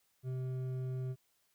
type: tone with hard clipping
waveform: triangle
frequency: 129 Hz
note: C3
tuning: 24 cents flat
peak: -37 dBFS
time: 0.23-1.16 s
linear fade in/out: 50 ms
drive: 11 dB
effects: white hiss -75 dBFS RMS until 1.54 s